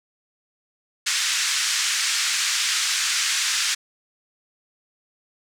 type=band-pass noise; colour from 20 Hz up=white; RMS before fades=-23 dBFS; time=1.06-3.75 s; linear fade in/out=10 ms; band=1400 to 7400 Hz; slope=24 dB/octave; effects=none